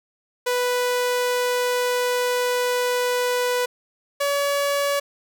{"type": "tone pair in turn", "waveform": "sawtooth", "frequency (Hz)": [493.9, 567.2], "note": ["B4", "C#5"], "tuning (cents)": [0, 40], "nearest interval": "major second", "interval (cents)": 240, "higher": "second", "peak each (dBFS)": [-16, -16], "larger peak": "neither", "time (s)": [[0.46, 3.66], [4.2, 5]], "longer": "first", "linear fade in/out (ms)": 10, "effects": []}